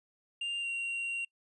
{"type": "tone with pitch glide", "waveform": "triangle", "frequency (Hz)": [2794, 2757], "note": ["F7", "F7"], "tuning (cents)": [0, -23], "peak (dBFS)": -31, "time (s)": [0.41, 1.25], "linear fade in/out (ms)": 5, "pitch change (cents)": -23, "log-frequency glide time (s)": [0.6, 0.67], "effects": ["noise-tail reverb RT60 0.1 s tail -26 dB re dry", "resampled to 24000 Hz"]}